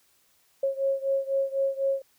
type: beating tone pair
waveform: sine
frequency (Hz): 543 / 547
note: C#5 / C#5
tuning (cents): -36 / -23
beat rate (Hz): 4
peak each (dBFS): -26 / -28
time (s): 0.63-2.02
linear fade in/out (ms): 5
effects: white hiss -65 dBFS RMS until 2.18 s